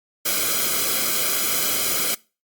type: noise with comb filter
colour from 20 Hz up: white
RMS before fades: -22 dBFS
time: 0.25-2.15 s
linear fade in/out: 10 ms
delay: 1.1 ms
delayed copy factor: -0.8
effects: noise-tail reverb RT60 0.3 s tail -22 dB re dry + Opus 48 kbps